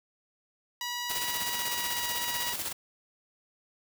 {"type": "tone with pitch glide", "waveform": "10% pulse", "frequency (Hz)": [970, 961.6], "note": ["B5", "B5"], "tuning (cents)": [-31, -46], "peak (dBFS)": -24, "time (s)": [0.81, 2.53], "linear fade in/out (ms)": 2, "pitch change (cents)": -15, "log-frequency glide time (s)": [1.14, 1.79]}
{"type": "noise with tremolo", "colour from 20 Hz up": "white", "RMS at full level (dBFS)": -33, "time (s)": [1.09, 2.73], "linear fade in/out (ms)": 10, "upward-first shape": "square", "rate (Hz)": 16, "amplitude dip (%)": 45}
{"effects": []}